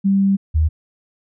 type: tone pair in turn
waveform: sine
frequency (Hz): 196 / 78.35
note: G3 / D#2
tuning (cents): 0 / +13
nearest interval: octave + major third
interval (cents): 1587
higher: first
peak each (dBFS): -12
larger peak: neither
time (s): 0.04-0.37 / 0.54-0.69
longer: first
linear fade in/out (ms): 20
effects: none